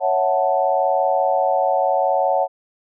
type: chord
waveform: sine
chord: F# minor seventh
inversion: second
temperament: equal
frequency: 554.4 / 659.3 / 740 / 880 Hz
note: C#5 / E5 / F#5 / A5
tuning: 0 / 0 / 0 / 0 cents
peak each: -20 / -23 / -19 / -23 dBFS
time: 0-2.48 s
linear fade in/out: 50 ms
effects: none